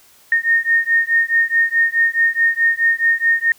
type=beating tone pair; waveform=sine; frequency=1837 / 1841.7 Hz; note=A#6 / A#6; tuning=-26 / -21 cents; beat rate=4.7 Hz; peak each=-16 dBFS; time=0.32-3.52 s; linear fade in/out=2 ms; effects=white hiss -50 dBFS RMS until 3.58 s